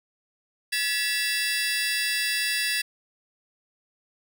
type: tone cluster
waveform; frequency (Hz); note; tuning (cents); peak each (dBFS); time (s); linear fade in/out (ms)
30% pulse; 1702 / 1957 / 2671 / 4765; G#6 / B6 / E7 / D8; +42 / -16 / +22 / +24; -27; 0.72-2.82; 10
effects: none